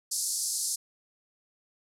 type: band-pass noise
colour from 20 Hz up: white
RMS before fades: -31 dBFS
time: 0.11-0.76 s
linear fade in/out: 10 ms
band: 4600 to 11000 Hz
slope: 48 dB/octave
effects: none